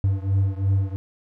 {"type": "beating tone pair", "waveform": "triangle", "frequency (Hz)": [96.2, 99.1], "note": ["G2", "G2"], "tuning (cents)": [-32, 19], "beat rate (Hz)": 2.9, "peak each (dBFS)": [-19, -21], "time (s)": [0.04, 0.96], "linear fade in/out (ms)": 0, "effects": []}